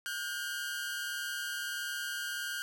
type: tone pair together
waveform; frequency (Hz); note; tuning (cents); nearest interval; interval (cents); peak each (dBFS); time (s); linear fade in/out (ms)
sawtooth; 1440.5 / 1582; F#6 / G6; -47 / +15; major second; 162; -35 / -34; 0.06-2.62; 0
effects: none